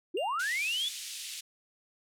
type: linear sweep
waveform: sine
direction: up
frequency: 302.2 to 3529 Hz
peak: -29 dBFS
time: 0.14-0.89 s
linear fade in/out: 10 ms
type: tone with exponential decay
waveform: triangle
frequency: 2794 Hz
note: F7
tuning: in tune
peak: -34 dBFS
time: 0.17-0.77 s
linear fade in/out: 2 ms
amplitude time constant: 130 ms
type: band-pass noise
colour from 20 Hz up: pink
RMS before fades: -41 dBFS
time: 0.39-1.41 s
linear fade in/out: 10 ms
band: 2700 to 11000 Hz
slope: 24 dB/octave
effects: none